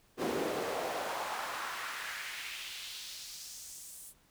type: noise with high-pass filter sweep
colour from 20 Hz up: brown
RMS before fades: -39 dBFS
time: 0.17-4.14 s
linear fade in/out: 50 ms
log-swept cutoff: 330 to 10000 Hz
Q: 1.8
effects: pink hiss -67 dBFS RMS until 4.3 s